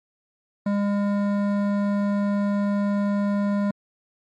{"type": "tone with hard clipping", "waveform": "triangle", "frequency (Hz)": 202.6, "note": "G#3", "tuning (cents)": -43, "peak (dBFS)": -22, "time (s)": [0.66, 3.71], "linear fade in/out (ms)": 5, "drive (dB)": 17, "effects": ["MP3 64 kbps"]}